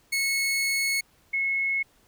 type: tone pair in turn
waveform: sawtooth / sine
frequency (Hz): 2192 / 2182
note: C#7 / C#7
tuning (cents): -20 / -28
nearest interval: unison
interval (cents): 8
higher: first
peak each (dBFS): -20 / -23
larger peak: first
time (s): 0.12-1.01 / 1.33-1.83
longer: first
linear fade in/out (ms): 10
effects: pink hiss -62 dBFS RMS until 2.07 s